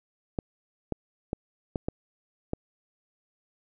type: clicks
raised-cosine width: 2 ms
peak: -15 dBFS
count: 6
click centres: 0.388 / 0.923 / 1.331 / 1.758 / 1.885 / 2.534 s
effects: none